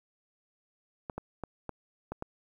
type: clicks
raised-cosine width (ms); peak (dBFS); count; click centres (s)
1; -22; 6; 1.098 / 1.18 / 1.437 / 1.693 / 2.12 / 2.224
effects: 10-bit